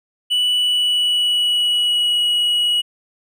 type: tone with pitch glide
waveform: triangle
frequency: 2960 to 2914 Hz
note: F#7 to F#7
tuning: 0 to -27 cents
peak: -13 dBFS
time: 0.3-2.82 s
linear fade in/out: 20 ms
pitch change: -27 cents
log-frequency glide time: 0.54-2.2 s
effects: none

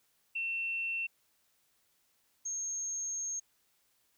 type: tone pair in turn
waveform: sine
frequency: 2700 / 6472 Hz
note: E7 / G#8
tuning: +41 / -46 cents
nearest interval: octave + minor third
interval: 1513 cents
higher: second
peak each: -32 / -34 dBFS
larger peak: first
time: 0.35-1.07 / 2.45-3.4 s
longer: second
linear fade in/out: 10 ms
effects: white hiss -73 dBFS RMS until 4.17 s

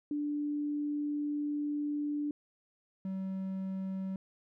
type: tone pair in turn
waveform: sine / triangle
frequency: 293.7 / 190.64 Hz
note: D4 / G3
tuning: 0 / -48 cents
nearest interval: perfect fifth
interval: 748 cents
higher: first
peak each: -31 / -32 dBFS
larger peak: first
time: 0.11-2.31 / 3.05-4.16 s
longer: first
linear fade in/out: 2 ms
effects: none

